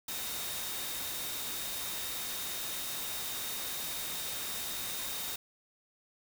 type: tone in noise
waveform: sine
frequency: 3703 Hz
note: A#7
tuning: 12 cents flat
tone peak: -44 dBFS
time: 0.08-5.36 s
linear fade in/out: 5 ms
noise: white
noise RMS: -38 dBFS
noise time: 0.08-5.36 s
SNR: -9 dB
effects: none